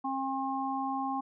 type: harmonic tone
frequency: 268.2 Hz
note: C4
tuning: 43 cents sharp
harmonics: 1 / 3 / 4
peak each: -35 / -33 / -36 dBFS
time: 0.04-1.21 s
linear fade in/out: 10 ms
effects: none